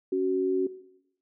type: tone pair together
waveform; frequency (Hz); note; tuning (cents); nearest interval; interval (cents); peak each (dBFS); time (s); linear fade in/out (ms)
sine; 277.2 / 373.8; C#4 / F#4; 0 / +18; perfect fourth; 518; -30 / -24; 0.12-0.67; 5
effects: noise-tail reverb RT60 0.8 s tail -17 dB re dry